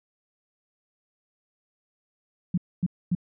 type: tone bursts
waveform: sine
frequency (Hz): 177.6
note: F3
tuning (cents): +29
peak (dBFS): -20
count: 3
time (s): 2.54-3.151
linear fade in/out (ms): 5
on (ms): 37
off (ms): 250
effects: none